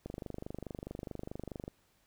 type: click train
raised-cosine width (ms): 2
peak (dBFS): -27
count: 41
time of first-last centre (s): 0.06-1.679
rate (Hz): 24.7
effects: pink hiss -71 dBFS RMS until 2.06 s